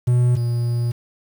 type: tone pair in turn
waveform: triangle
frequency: 122.8 / 119.3 Hz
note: B2 / A#2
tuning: -9 / +41 cents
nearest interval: minor second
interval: 50 cents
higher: first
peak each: -11 / -16 dBFS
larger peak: first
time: 0.07-0.36 / 0.36-0.92 s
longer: second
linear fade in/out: 10 ms
effects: 7-bit